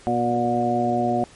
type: harmonic tone with a mistuned harmonic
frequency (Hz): 120.3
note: B2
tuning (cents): -45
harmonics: 1 / 2 / 3 / 4 / 5 / 6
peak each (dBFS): -31 / -24 / -27 / -34 / -27 / -22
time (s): 0.07-1.24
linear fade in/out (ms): 0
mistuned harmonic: 5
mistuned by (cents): -35
effects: pink hiss -49 dBFS RMS until 1.35 s + MP3 48 kbps